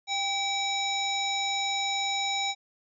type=harmonic tone with a mistuned harmonic; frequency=767 Hz; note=G5; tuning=38 cents flat; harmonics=1 / 3 / 5 / 7 / 9; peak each=-31 / -33 / -30 / -39 / -38 dBFS; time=0.07-2.55 s; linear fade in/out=50 ms; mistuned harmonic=1; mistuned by=+55 cents; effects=none